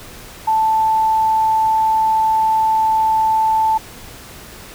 sine tone, 880 Hz, A5, in tune, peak -12 dBFS, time 0.47-3.78 s, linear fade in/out 10 ms, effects pink hiss -37 dBFS RMS until 4.74 s

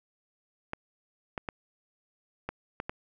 clicks, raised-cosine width 0.5 ms, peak -18 dBFS, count 6, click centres 0.734 / 1.378 / 1.488 / 2.49 / 2.801 / 2.895 s, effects none

